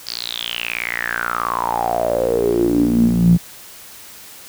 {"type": "tone with band-pass filter sweep", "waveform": "sawtooth", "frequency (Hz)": 58.6, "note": "A#1", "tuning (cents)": 10, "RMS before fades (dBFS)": -18, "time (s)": [0.06, 3.38], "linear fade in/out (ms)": 20, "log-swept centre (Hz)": [4900, 160], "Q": 9.7, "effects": ["white hiss -39 dBFS RMS until 4.48 s"]}